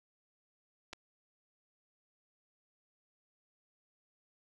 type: clicks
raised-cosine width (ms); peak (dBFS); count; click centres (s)
0.2; -28; 2; 0.93 / 0.933
effects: none